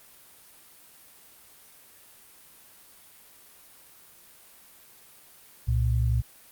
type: tone pair together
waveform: sine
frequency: 65.41 / 116.54 Hz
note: C2 / A#2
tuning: 0 / 0 cents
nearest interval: minor seventh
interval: 1000 cents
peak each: -24 dBFS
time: 5.67-6.22 s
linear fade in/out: 20 ms
effects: white hiss -53 dBFS RMS until 6.51 s + Opus 32 kbps